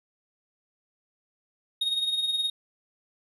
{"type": "tone with tremolo", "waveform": "triangle", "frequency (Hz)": 3729, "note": "A#7", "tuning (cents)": 0, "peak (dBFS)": -21, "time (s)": [1.81, 2.5], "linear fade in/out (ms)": 5, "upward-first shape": "sine", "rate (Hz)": 19, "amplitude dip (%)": 55, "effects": ["resampled to 32000 Hz"]}